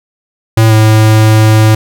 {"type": "tone with pitch glide", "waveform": "square", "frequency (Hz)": [111.6, 109.11], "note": ["A2", "A2"], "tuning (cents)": [25, -14], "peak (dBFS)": -4, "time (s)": [0.57, 1.75], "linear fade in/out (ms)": 5, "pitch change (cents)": -39, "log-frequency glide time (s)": [0.68, 0.73], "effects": []}